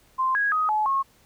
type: tone with pitch steps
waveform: sine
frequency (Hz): 1044 / 1653 / 1254 / 855 / 1087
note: C6 / G#6 / D#6 / A5 / C#6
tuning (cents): -4 / -9 / +13 / -50 / -34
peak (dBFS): -20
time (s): 0.18-1.03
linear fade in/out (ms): 20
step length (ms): 170
effects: pink hiss -59 dBFS RMS until 1.25 s